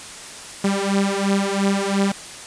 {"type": "beating tone pair", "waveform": "sawtooth", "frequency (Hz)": [196, 198.9], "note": ["G3", "G3"], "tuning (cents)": [0, 25], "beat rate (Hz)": 2.9, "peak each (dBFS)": -17, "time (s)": [0.64, 2.12], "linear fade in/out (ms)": 5, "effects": ["white hiss -36 dBFS RMS until 2.46 s", "resampled to 22050 Hz"]}